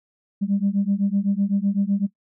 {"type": "beating tone pair", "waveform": "sine", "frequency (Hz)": [195.6, 203.5], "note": ["G3", "G#3"], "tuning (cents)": [-4, -35], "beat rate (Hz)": 7.9, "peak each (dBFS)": -21, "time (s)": [0.41, 2.07], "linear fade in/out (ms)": 20, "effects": ["noise-tail reverb RT60 0.1 s tail -19 dB re dry", "tanh soft clip ceiling -12 dBFS"]}